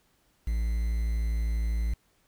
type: tone with quantisation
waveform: triangle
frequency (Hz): 56.2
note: A1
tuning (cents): +37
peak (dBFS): -23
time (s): 0.47-1.94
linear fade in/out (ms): 5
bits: 8
effects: pink hiss -68 dBFS RMS until 2.27 s